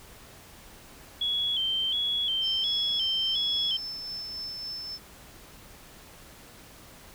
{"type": "tone with vibrato", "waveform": "sine", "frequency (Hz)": 3241, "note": "G#7", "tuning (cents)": -43, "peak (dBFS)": -25, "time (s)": [1.21, 3.77], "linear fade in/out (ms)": 5, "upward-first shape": "square", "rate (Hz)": 1.4, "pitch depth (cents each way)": 63}
{"type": "tone with tremolo", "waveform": "sine", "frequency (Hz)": 5280, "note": "E8", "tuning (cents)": 2, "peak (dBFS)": -33, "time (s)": [2.41, 4.99], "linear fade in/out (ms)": 50, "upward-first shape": "sine", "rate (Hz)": 3.6, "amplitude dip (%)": 25}
{"effects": ["pink hiss -50 dBFS RMS until 7.14 s"]}